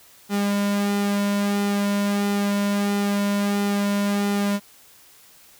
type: tone with flanger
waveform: sawtooth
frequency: 202.4 Hz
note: G#3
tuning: 44 cents flat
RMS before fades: -22 dBFS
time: 0.29-4.6 s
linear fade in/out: 50 ms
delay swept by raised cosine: 1.8 to 2.57 ms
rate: 1.5 Hz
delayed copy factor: -0.55
effects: white hiss -51 dBFS RMS until 5.59 s